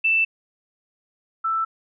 sine tone pair in turn, 2656 / 1325.4 Hz, E7 / E6, +12 / +9 cents, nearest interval octave, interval 1203 cents, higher first, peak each -16 / -20 dBFS, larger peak first, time 0.04-0.25 / 1.44-1.65 s, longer neither, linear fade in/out 10 ms, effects none

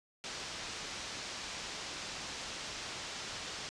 white low-pass noise, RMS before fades -43 dBFS, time 0.24-3.69 s, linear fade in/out 0 ms, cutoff 6200 Hz, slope 24 dB/octave, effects resampled to 22050 Hz

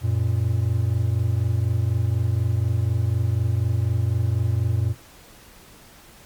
triangle tone pair together, 91.7 / 115.77 Hz, F#2 / A#2, -15 / -11 cents, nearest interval major third, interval 404 cents, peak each -20 / -19 dBFS, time 0.01-4.95 s, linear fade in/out 50 ms, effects pink hiss -48 dBFS RMS until 6.25 s + MP3 96 kbps

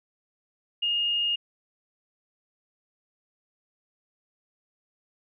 sine tone, 2844 Hz, F7, 31 cents sharp, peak -23 dBFS, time 0.82-1.36 s, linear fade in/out 10 ms, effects none

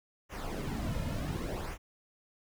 brown noise with flanger, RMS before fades -36 dBFS, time 0.29-1.78 s, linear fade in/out 50 ms, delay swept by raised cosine 0.23 to 2.63 ms, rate 0.68 Hz, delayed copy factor -0.65, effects none

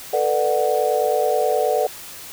sine chord, B minor seventh, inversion third, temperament just, 444.5 / 493.9 / 592.7 / 740.8 Hz, A4 / B4 / D5 / F#5, +18 / 0 / +16 / +2 cents, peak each -22 dBFS, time 0.13-1.87 s, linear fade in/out 5 ms, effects white hiss -37 dBFS RMS until 2.32 s

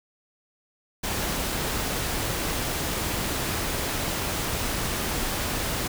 pink noise, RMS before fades -28 dBFS, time 1.03-5.88 s, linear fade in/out 10 ms, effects none

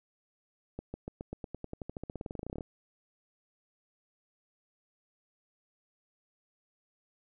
accelerating click train, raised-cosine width 2 ms, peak -25 dBFS, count 27, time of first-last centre 0.79-2.608 s, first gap 150 ms, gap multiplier 0.93, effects none

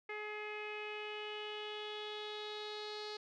sawtooth tone with low-pass filter sweep, 422.4 Hz, G#4, 29 cents sharp, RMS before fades -44 dBFS, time 0.09-3.17 s, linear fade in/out 5 ms, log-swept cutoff 2200 to 4400 Hz, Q 5.3, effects none

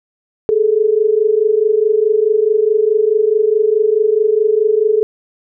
sine tone pair together, 415.3 / 440 Hz, G#4 / A4, 0 / 0 cents, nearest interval minor second, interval 100 cents, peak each -14 / -12 dBFS, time 0.49-5.03 s, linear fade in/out 0 ms, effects none

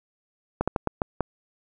slowing click train, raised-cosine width 1 ms, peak -9 dBFS, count 6, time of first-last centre 0.61-1.207 s, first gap 66 ms, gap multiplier 1.3, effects none

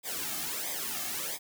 white noise with flanger, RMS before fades -35 dBFS, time 0.03-1.39 s, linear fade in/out 50 ms, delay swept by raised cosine 0.7 to 2.1 ms, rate 1.5 Hz, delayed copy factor -0.85, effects none

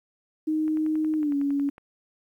sine tone with pitch glide, 311.1 to 282 Hz, D#4 to C#4, 0 to +30 cents, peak -22 dBFS, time 0.47-1.7 s, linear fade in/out 10 ms, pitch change -170 cents, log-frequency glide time 1.17-1.35 s
click train, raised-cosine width 0.5 ms, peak -31 dBFS, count 13, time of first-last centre 0.68-1.781 s, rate 10.9 Hz
effects 10-bit

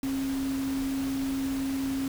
sine tone in noise, 269.6 Hz, C#4, 48 cents flat, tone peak -27 dBFS, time 0.03-2.08 s, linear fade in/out 2 ms, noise pink, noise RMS -40 dBFS, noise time 0.03-2.08 s, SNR +10 dB, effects none

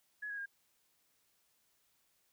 sine tone with pitch steps, 1690 / 1652.4 / 1615.5 Hz, G#6 / G#6 / G#6, +30 / -9 / -48 cents, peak -39 dBFS, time 0.22-0.46 s, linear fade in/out 10 ms, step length 80 ms, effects white hiss -75 dBFS RMS until 2.32 s

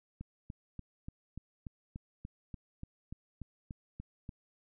click train, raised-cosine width 5 ms, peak -30 dBFS, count 15, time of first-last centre 0.21-4.292 s, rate 3.43 Hz, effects none

